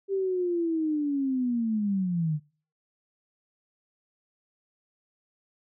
sine linear sweep, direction down, 395.4 to 146.83 Hz, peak -24 dBFS, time 0.08-2.4 s, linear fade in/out 50 ms, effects noise-tail reverb RT60 0.4 s tail -22 dB re dry

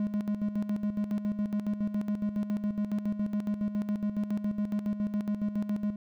triangle tone with tremolo, 207.7 Hz, G#3, in tune, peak -24 dBFS, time 0-5.96 s, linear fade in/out 2 ms, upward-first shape square, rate 7.2 Hz, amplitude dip 65%, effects none

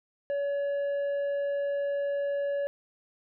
sine tone with tanh clipping, 566 Hz, C#5, 36 cents sharp, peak -28 dBFS, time 0.3-2.67 s, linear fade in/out 0 ms, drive 5 dB, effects none

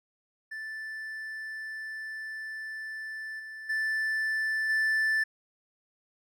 triangle tone with level steps, 1760 Hz, A6, in tune, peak -34 / -38 / -25 / -22 dBFS, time 0.51-5.24 s, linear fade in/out 10 ms, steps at 3.39 / 3.69 / 4.69 s, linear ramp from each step 10 ms, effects none

